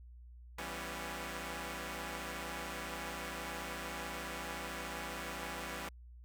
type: chord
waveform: 5% pulse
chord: C# half-diminished seventh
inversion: first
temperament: equal with one note detuned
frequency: 166.73 / 196 / 246.9 / 277.2 Hz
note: E3 / G3 / B3 / C#4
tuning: +20 / 0 / 0 / 0 cents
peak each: -34 / -35 / -36 / -35 dBFS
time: 0.58-5.89 s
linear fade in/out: 5 ms
effects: added 60 Hz sine -51 dBFS peak until 6.24 s